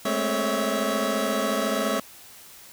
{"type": "tone cluster", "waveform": "25% pulse", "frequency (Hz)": [209.7, 224, 264.7, 559, 651], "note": ["G#3", "A3", "C4", "C#5", "E5"], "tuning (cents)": [17, 31, 20, 14, -22], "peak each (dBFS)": [-26, -28, -27, -25, -25], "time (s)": [0.05, 2], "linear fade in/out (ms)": 5, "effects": ["white hiss -47 dBFS RMS until 2.72 s"]}